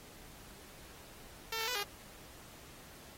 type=tone with pitch steps; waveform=5% pulse; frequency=451.1 / 447 / 496.2 / 407.1 Hz; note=A4 / A4 / B4 / G#4; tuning=+43 / +27 / +8 / -35 cents; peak=-23 dBFS; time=1.52-1.832 s; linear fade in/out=5 ms; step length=78 ms; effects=pink hiss -55 dBFS RMS until 3.17 s + AAC 48 kbps